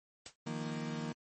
white noise with exponential decay, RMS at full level -40 dBFS, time 0.26-0.36 s, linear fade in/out 1 ms, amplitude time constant 20 ms
35% pulse chord, Eb suspended second, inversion none, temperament equal, 155.56 / 174.61 / 233.1 Hz, Eb3 / F3 / Bb3, 0 / 0 / 0 cents, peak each -39 / -43 / -38 dBFS, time 0.46-1.13 s, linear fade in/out 10 ms
effects MP3 32 kbps

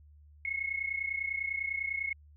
sine tone pair together, 2162 / 2192 Hz, C#7 / C#7, -44 / -20 cents, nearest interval unison, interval 24 cents, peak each -35 / -34 dBFS, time 0.45-2.13 s, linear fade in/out 2 ms, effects added 74 Hz sine -54 dBFS peak until 2.36 s

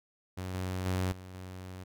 sawtooth tone with level steps, 92.5 Hz, F#2, in tune, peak -32 / -29 / -25 / -41 / -38 dBFS, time 0.37-1.84 s, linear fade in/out 10 ms, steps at 0.54 / 0.86 / 1.12 / 1.34 s, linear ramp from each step 2 ms, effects none

